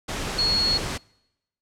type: tone in noise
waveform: sine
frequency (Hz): 4331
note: C#8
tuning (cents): -41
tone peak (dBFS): -19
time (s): 0.38-0.78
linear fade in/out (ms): 10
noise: pink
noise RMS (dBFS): -29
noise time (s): 0.08-0.98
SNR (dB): +7
effects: noise-tail reverb RT60 0.9 s tail -26 dB re dry + low-pass 8000 Hz 12 dB/octave